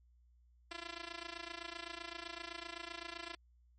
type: tone with amplitude modulation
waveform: 5% pulse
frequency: 340 Hz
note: F4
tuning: 46 cents flat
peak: -29 dBFS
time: 0.71-3.35 s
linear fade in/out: 5 ms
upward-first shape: sine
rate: 27.8 Hz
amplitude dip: 90%
effects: added 60 Hz sine -64 dBFS peak until 3.78 s + MP3 32 kbps